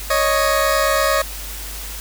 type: tone pair together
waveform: 20% pulse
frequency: 554.4 / 623.3 Hz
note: C#5 / D#5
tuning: 0 / +3 cents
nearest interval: major second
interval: 203 cents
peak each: -13 dBFS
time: 0.1-1.22 s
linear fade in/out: 5 ms
effects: added 50 Hz sine -31 dBFS peak until 2 s + white hiss -32 dBFS RMS until 2 s